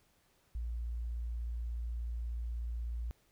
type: tone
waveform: sine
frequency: 58.27 Hz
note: A#1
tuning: in tune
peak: -35 dBFS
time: 0.55-3.11 s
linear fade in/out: 0 ms
effects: pink hiss -71 dBFS RMS until 3.31 s